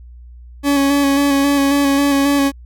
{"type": "tone with vibrato", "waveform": "40% pulse", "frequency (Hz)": 280.4, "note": "C#4", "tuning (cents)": 20, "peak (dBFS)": -11, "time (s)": [0.63, 2.52], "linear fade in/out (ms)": 50, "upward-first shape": "square", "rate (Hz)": 3.7, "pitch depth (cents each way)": 20, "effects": ["added 60 Hz sine -35 dBFS peak until 2.65 s"]}